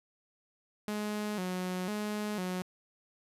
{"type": "tone with vibrato", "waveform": "sawtooth", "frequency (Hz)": 196, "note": "G3", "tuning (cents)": 0, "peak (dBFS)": -29, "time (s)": [0.88, 2.62], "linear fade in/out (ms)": 0, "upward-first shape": "square", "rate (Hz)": 1, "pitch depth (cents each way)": 120, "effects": ["resampled to 32000 Hz", "11-bit"]}